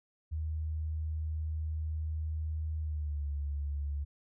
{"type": "tone with pitch glide", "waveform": "sine", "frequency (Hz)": [78.2, 71.71], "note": ["D#2", "D2"], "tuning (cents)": [9, -41], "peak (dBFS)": -32, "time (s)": [0.31, 4.05], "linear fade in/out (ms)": 20, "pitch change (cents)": -150, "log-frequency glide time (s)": [2.79, 3.27], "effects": []}